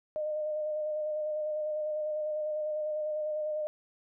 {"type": "tone with vibrato", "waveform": "sine", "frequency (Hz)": 610, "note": "D#5", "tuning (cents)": -34, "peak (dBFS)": -30, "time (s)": [0.16, 3.67], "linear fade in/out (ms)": 0, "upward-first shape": "square", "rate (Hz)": 10, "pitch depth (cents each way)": 17, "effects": []}